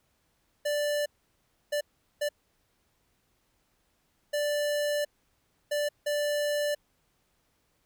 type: tone bursts at uneven times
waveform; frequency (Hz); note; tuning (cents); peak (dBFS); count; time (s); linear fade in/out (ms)
square; 587.3; D5; 0; -27; 6; 0.65-1.06 / 1.72-1.81 / 2.21-2.29 / 4.33-5.05 / 5.71-5.89 / 6.06-6.75; 10
effects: pink hiss -72 dBFS RMS until 7.85 s